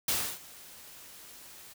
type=noise with ADSR envelope; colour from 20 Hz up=white; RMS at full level=-28 dBFS; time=0.08-1.74 s; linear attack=4 ms; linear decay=300 ms; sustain=-22 dB; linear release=19 ms; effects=none